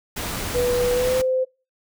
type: noise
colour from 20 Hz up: pink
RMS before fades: -28 dBFS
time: 0.16-1.22 s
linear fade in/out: 10 ms
type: tone with pitch glide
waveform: sine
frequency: 490.6 to 516.2 Hz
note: B4 to C5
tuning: -12 to -23 cents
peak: -18 dBFS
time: 0.54-1.45 s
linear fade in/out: 20 ms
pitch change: +89 cents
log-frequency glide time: 0.92-1.19 s
effects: noise-tail reverb RT60 0.3 s tail -23 dB re dry